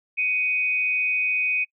sine tone pair together, 2243 / 2501 Hz, C#7 / D#7, +20 / +8 cents, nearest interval major second, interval 188 cents, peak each -29 / -21 dBFS, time 0.17-1.65 s, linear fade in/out 20 ms, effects noise-tail reverb RT60 0.1 s tail -25 dB re dry

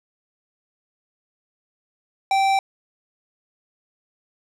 sine tone with tanh clipping, 779 Hz, G5, 11 cents flat, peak -18 dBFS, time 2.31-2.59 s, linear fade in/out 2 ms, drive 16 dB, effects none

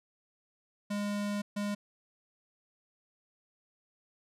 square tone bursts at uneven times, 204.9 Hz, G#3, 23 cents flat, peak -32 dBFS, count 2, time 0.9-1.42 / 1.56-1.75 s, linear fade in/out 10 ms, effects low-pass 11000 Hz 12 dB/octave

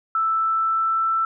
sine tone with pitch glide, 1321 to 1330.2 Hz, E6 to E6, +3 to +15 cents, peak -18 dBFS, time 0.15-1.25 s, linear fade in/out 2 ms, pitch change +12 cents, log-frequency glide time 0.34-1.1 s, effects none

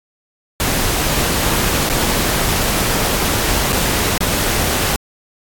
pink noise with dropouts, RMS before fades -17 dBFS, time 0.6-4.96 s, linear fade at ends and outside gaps 0 ms, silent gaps 1.891-1.898 / 3.723-3.728 / 4.178-4.207 s, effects AAC 64 kbps

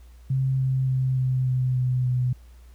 sine tone with pitch steps, 132.7 / 131.48 / 130.27 / 129.07 / 127.88 / 126.71 / 125.54 Hz, C3 / C3 / C3 / C3 / C3 / B2 / B2, +25 / +9 / -7 / -23 / -39 / +45 / +29 cents, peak -20 dBFS, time 0.3-2.33 s, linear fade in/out 5 ms, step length 290 ms, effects added 60 Hz sine -45 dBFS peak until 2.74 s + pink hiss -61 dBFS RMS until 2.74 s

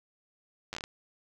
slowing click train, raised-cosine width 0.2 ms, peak -20 dBFS, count 7, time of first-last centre 0.73-0.839 s, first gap 9 ms, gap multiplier 1.28, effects none

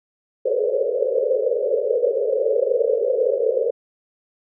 white band-pass noise, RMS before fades -20 dBFS, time 0.45-3.71 s, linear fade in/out 10 ms, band 420 to 560 Hz, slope 96 dB/octave, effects none

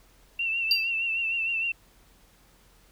sine tone with vibrato, 2703 Hz, E7, 43 cents sharp, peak -25 dBFS, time 0.39-1.72 s, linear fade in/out 5 ms, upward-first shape triangle, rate 6.5 Hz, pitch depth 57 cents each way
triangle tone with exponential decay, 4719 Hz, D8, 7 cents sharp, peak -15 dBFS, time 0.71-0.9 s, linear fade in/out 2 ms, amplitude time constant 41 ms
effects added 43 Hz sine -60 dBFS peak until 2.91 s + pink hiss -60 dBFS RMS until 2.91 s

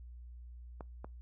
clicks, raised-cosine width 1 ms, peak -30 dBFS, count 2, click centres 0.808 / 1.045 s, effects noise-tail reverb RT60 0.2 s tail -25 dB re dry + added 60 Hz sine -47 dBFS peak until 1.21 s

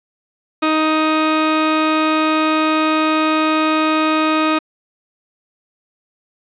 sawtooth tone pair together, 312.5 / 625 Hz, D#4 / D#5, +8 / +8 cents, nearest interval octave, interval 1200 cents, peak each -11 dBFS, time 0.62-4.59 s, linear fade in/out 10 ms, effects resampled to 8000 Hz + 8-bit

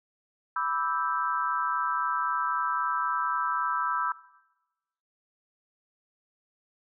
sine chord, E minor seventh, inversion second, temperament equal, 987.8 / 1174.7 / 1318.5 / 1568 Hz, B5 / D6 / E6 / G6, 0 / 0 / 0 / 0 cents, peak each -31 / -34 / -29 / -35 dBFS, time 0.56-4.12 s, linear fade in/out 2 ms, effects noise-tail reverb RT60 1.0 s tail -19 dB re dry

